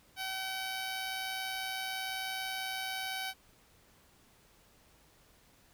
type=tone with amplitude modulation; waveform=10% pulse; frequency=762 Hz; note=G5; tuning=49 cents flat; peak=-26 dBFS; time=0.16-3.34 s; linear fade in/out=50 ms; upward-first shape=sine; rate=121 Hz; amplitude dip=30%; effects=pink hiss -64 dBFS RMS until 5.73 s